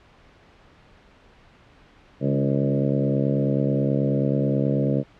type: harmonic tone with a mistuned harmonic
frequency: 69.3 Hz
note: C#2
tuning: in tune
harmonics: 2 / 3 / 4 / 5 / 6 / 7 / 8 / 9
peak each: -23 / -26 / -26 / -31 / -34 / -29 / -30 / -34 dBFS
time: 2.2-5.04 s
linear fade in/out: 50 ms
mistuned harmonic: 3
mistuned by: -24 cents
effects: pink hiss -53 dBFS RMS until 5.19 s + low-pass 3000 Hz 12 dB/octave